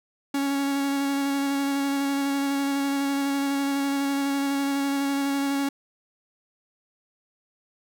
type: tone with vibrato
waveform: 45% pulse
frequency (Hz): 278.1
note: C#4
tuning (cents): +6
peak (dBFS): -23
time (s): 0.34-5.69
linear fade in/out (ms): 5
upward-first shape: square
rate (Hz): 12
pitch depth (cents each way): 11
effects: none